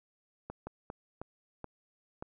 slowing click train, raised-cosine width 1 ms, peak -26 dBFS, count 6, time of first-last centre 0.5-2.225 s, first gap 170 ms, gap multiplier 1.36, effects none

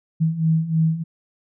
sine beating tone pair, 158.9 / 162.1 Hz, D#3 / E3, +37 / -29 cents, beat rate 3.2 Hz, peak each -22 / -18 dBFS, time 0.2-1.04 s, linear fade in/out 20 ms, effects none

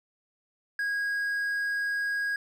triangle tone, 1643 Hz, G#6, 19 cents flat, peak -25 dBFS, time 0.79-2.36 s, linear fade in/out 2 ms, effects none

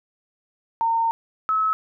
sine tone pair in turn, 914 / 1292.6 Hz, A#5 / E6, -34 / -34 cents, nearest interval tritone, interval 600 cents, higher second, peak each -18 dBFS, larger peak neither, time 0.81-1.11 / 1.49-1.73 s, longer first, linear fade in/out 0 ms, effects none

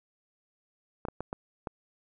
clicks, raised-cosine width 1 ms, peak -20 dBFS, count 5, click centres 1.052 / 1.085 / 1.206 / 1.329 / 1.672 s, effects none

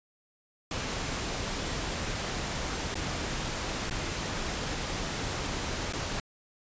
pink noise with dropouts, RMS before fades -33 dBFS, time 0.71-6.2 s, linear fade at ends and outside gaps 2 ms, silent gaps 2.944-2.954 / 3.898-3.909 / 5.926-5.934 s, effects resampled to 16000 Hz

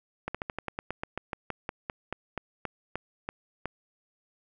slowing click train, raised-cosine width 0.5 ms, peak -17 dBFS, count 20, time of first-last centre 0.28-3.656 s, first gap 66 ms, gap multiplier 1.1, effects none

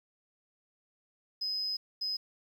sine tone bursts at uneven times, 5050 Hz, D#8, 25 cents sharp, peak -30 dBFS, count 2, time 1.41-1.77 / 2.01-2.17 s, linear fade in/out 10 ms, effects tanh soft clip ceiling -27 dBFS + 10-bit

